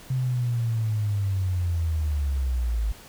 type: linear sweep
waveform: sine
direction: down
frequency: 131.4 to 51.91 Hz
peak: -22 dBFS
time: 0.1-2.92 s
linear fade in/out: 5 ms
effects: pink hiss -47 dBFS RMS until 3.08 s